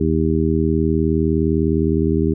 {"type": "harmonic tone", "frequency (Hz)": 79.7, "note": "D#2", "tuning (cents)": 42, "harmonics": [1, 2, 3, 4, 5], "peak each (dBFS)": [-21, -21, -21, -21, -21], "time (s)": [0, 2.34], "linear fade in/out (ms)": 10, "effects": []}